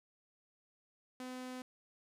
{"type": "tone", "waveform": "sawtooth", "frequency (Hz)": 254.1, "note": "B3", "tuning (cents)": 49, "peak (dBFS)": -39, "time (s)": [1.2, 1.62], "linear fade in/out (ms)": 2, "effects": ["low-pass 12000 Hz 12 dB/octave"]}